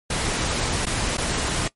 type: noise with dropouts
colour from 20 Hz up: pink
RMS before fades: -24 dBFS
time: 0.1-1.68 s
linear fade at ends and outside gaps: 5 ms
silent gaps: 0.854-0.866 / 1.171-1.18 s
effects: noise-tail reverb RT60 0.1 s tail -20 dB re dry + MP3 48 kbps